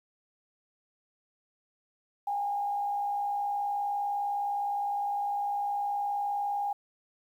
sine tone with frequency modulation, 813 Hz, G#5, 37 cents flat, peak -28 dBFS, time 2.27-6.73 s, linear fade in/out 5 ms, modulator 59.6 Hz, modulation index 0.35, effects 10-bit

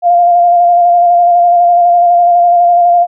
sine tone with vibrato, 698.5 Hz, F5, in tune, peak -4 dBFS, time 0.02-3.07 s, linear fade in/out 50 ms, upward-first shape square, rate 12 Hz, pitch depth 19 cents each way, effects none

